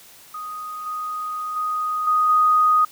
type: tone with level steps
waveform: sine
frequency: 1244.5 Hz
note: D#6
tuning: in tune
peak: -29 / -25 / -21 / -15 / -13 dBFS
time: 0.34-2.85 s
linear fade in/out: 5 ms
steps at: 0.86 / 1.56 / 2.07 / 2.29 s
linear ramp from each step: 5 ms
effects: white hiss -47 dBFS RMS until 2.91 s